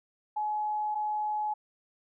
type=tone pair in turn; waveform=sine; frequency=847 / 847 Hz; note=G#5 / G#5; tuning=+34 / +34 cents; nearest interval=unison; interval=0 cents; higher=neither; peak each=-28 dBFS; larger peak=neither; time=0.36-0.95 / 0.95-1.54 s; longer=neither; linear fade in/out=10 ms; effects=none